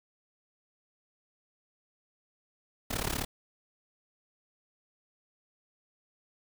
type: noise with amplitude modulation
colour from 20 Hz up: pink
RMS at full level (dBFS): -29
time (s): 2.9-3.25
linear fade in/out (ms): 10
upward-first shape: sine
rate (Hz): 35.4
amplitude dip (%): 90
effects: none